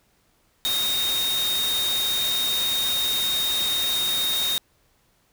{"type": "tone in noise", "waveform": "sine", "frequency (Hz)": 3713, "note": "A#7", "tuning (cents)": -8, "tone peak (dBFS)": -22, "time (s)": [0.65, 4.58], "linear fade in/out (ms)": 0, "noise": "white", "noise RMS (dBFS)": -29, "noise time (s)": [0.65, 4.58], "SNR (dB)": 4, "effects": ["pink hiss -64 dBFS RMS until 5.32 s"]}